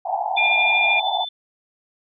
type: band-pass noise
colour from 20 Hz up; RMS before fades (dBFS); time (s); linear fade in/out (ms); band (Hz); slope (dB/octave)
white; -24; 0.05-1.25; 10; 680 to 880; 96
type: tone with tremolo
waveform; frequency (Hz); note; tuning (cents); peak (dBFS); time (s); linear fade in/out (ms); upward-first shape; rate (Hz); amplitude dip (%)
sine; 3520; A7; 0; -22; 0.36-1.29; 10; sine; 13; 60
type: tone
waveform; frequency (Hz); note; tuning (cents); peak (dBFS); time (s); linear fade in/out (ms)
sine; 2404; D7; +40; -16; 0.37-1; 10
effects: none